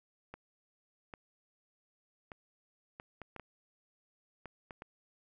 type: clicks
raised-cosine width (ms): 0.5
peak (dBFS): -30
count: 10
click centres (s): 0.34 / 1.138 / 2.318 / 2.999 / 3.217 / 3.363 / 3.397 / 4.457 / 4.708 / 4.821
effects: none